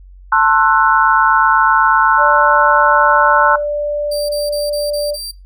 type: chord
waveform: sine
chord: F# half-diminished seventh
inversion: first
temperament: just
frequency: 888 / 1065.6 / 1332 / 1480 Hz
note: A5 / C6 / E6 / F#6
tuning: +16 / +31 / +18 / 0 cents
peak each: -14 dBFS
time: 0.32-3.56 s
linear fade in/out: 5 ms
type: tone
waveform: sine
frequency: 588 Hz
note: D5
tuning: 2 cents sharp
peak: -15 dBFS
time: 2.17-5.17 s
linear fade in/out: 50 ms
type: tone bursts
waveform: sawtooth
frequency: 4699 Hz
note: D8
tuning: in tune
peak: -21 dBFS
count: 6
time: 4.11-5.315 s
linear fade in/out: 10 ms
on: 180 ms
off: 25 ms
effects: noise-tail reverb RT60 0.2 s tail -18 dB re dry + added 46 Hz sine -36 dBFS peak until 5.45 s